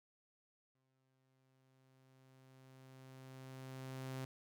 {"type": "tone with exponential growth", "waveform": "sawtooth", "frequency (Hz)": 131.3, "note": "C3", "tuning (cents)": 6, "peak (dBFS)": -38, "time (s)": [0.75, 4.25], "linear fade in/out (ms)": 2, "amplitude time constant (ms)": 760, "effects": []}